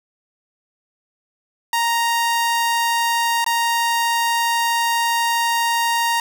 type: tone with dropouts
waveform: sawtooth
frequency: 932.3 Hz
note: A#5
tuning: in tune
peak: -13 dBFS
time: 1.73-6.2 s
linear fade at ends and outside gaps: 2 ms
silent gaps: 3.444-3.463 s
effects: none